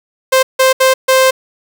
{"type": "tone bursts at uneven times", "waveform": "sawtooth", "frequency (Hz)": 523.3, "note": "C5", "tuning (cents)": 0, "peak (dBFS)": -3, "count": 4, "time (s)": [[0.32, 0.43], [0.59, 0.73], [0.8, 0.94], [1.08, 1.31]], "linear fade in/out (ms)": 10, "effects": ["7-bit"]}